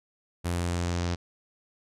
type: tone with low-pass filter sweep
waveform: sawtooth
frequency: 87 Hz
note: F2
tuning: 6 cents flat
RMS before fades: -29 dBFS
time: 0.44-1.16 s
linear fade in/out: 20 ms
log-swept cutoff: 11000 to 5400 Hz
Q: 1.9
effects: none